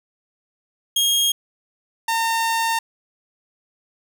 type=tone pair in turn; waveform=sawtooth; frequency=3254 / 910.5 Hz; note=G#7 / A#5; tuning=-36 / -41 cents; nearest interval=octave + minor seventh; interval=2205 cents; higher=first; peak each=-13 / -15 dBFS; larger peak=first; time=0.96-1.32 / 2.08-2.79 s; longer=second; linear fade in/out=5 ms; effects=none